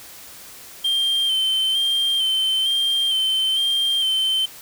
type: tone with vibrato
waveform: triangle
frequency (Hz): 3136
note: G7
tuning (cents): 0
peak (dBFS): -16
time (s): 0.84-4.46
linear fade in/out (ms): 10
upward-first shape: square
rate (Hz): 1.1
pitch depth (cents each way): 26
effects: white hiss -41 dBFS RMS until 4.61 s